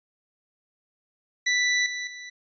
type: tone with level steps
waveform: sawtooth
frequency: 1976 Hz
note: B6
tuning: in tune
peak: -17 / -26 / -34 dBFS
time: 1.46-2.3 s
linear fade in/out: 10 ms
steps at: 1.86 / 2.07 s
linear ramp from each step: 2 ms
effects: resampled to 16000 Hz